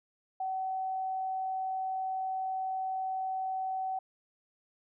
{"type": "tone", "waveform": "sine", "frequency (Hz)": 758, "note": "F#5", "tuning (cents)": 42, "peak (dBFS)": -31, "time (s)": [0.4, 3.99], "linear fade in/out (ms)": 5, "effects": []}